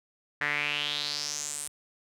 sawtooth tone with band-pass filter sweep, 146.83 Hz, D3, in tune, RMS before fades -32 dBFS, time 0.41-1.68 s, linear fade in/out 5 ms, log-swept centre 1800 to 9400 Hz, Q 4.9, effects none

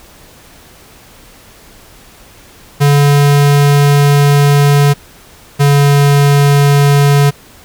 square tone pair in turn, 143.3 / 142.48 Hz, D3 / C#3, -42 / +48 cents, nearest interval unison, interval 10 cents, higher first, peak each -6 dBFS, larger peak neither, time 2.8-4.94 / 5.59-7.31 s, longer first, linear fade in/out 20 ms, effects pink hiss -40 dBFS RMS until 7.64 s

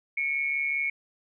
sine tone pair together, 2204 / 2349 Hz, C#7 / D7, -11 / 0 cents, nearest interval minor second, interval 111 cents, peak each -26 / -32 dBFS, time 0.17-0.9 s, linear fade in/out 5 ms, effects none

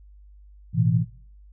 sine chord, A suspended second, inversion none, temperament equal, 110 / 123.47 / 164.81 Hz, A2 / B2 / E3, 0 / 0 / 0 cents, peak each -22 / -22 / -22 dBFS, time 0.73-1.05 s, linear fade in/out 50 ms, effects noise-tail reverb RT60 0.5 s tail -18 dB re dry + added 50 Hz sine -46 dBFS peak until 1.52 s

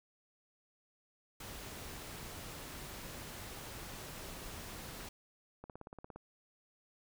pink noise, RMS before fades -47 dBFS, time 1.4-5.09 s, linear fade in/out 5 ms
click train, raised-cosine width 1 ms, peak -34 dBFS, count 10, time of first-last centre 5.64-6.16 s, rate 17.3 Hz
effects none

